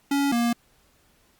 square tone pair in turn, 280.9 / 236.2 Hz, C#4 / A#3, +23 / +23 cents, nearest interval minor third, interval 300 cents, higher first, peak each -21 dBFS, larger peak neither, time 0.11-0.32 / 0.32-0.53 s, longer neither, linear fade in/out 5 ms, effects pink hiss -62 dBFS RMS until 1.39 s + Opus 48 kbps

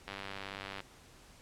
click train, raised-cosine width 0.3 ms, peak -25 dBFS, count 72, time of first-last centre 0.08-0.804 s, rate 98.1 Hz, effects pink hiss -58 dBFS RMS until 1.41 s + low-pass 10000 Hz 12 dB/octave

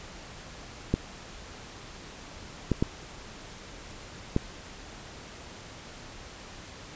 clicks, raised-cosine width 3 ms, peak -10 dBFS, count 4, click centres 0.94 / 2.717 / 2.825 / 4.364 s, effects pink hiss -45 dBFS RMS until 6.95 s + resampled to 16000 Hz

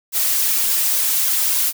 blue noise with flanger, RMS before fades -18 dBFS, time 0.12-1.73 s, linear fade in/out 50 ms, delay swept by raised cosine 1.8 to 4 ms, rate 3.5 Hz, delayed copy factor +0.8, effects none

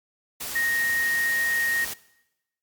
sine tone in noise, 1864.7 Hz, A#6, in tune, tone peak -22 dBFS, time 0.55-1.85 s, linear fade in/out 10 ms, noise white, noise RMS -33 dBFS, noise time 0.4-1.94 s, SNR +8 dB, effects noise-tail reverb RT60 0.9 s tail -19 dB re dry + Opus 48 kbps

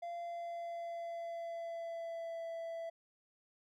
triangle tone with pitch glide, 688 to 664.2 Hz, F5 to E5, -26 to +13 cents, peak -38 dBFS, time 0.02-2.9 s, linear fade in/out 10 ms, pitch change -61 cents, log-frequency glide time 0.17-2.45 s, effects none

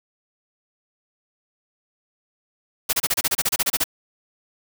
white noise bursts, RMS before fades -20 dBFS, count 14, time 2.89-3.841 s, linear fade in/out 10 ms, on 41 ms, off 29 ms, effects none

